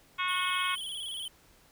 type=harmonic tone; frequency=365.3 Hz; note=F#4; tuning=22 cents flat; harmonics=3 / 4 / 5 / 6 / 7 / 8 / 9 / 10; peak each=-32 / -36 / -43 / -35 / -36 / -46 / -37 / -46 dBFS; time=0.18-0.76 s; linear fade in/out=20 ms
type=tone with vibrato; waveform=square; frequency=3200 Hz; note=G7; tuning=35 cents sharp; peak=-36 dBFS; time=0.28-1.28 s; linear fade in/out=2 ms; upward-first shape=square; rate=18 Hz; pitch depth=67 cents each way
effects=pink hiss -61 dBFS RMS until 1.71 s